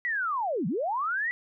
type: linear two-way sweep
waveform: sine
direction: down then up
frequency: 1984 to 147.7 to 1984 Hz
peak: -26 dBFS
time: 0.05-1.31 s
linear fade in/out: 0 ms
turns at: 0.67 s
effects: none